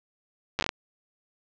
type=slowing click train; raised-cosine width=0.2 ms; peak=-8 dBFS; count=7; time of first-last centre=0.59-0.691 s; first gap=9 ms; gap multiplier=1.25; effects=low-pass 5000 Hz 12 dB/octave